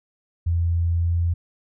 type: tone with pitch glide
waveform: sine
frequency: 84.8 to 85.34 Hz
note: E2 to F2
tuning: +50 to -39 cents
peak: -18 dBFS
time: 0.46-1.34 s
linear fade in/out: 10 ms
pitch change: +11 cents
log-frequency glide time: 0.99-1.11 s
effects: none